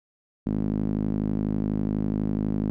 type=tone with band-pass filter; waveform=sawtooth; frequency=52.1 Hz; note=G#1; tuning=6 cents sharp; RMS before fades=-26 dBFS; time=0.46-2.7 s; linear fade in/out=0 ms; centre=230 Hz; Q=2.7; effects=none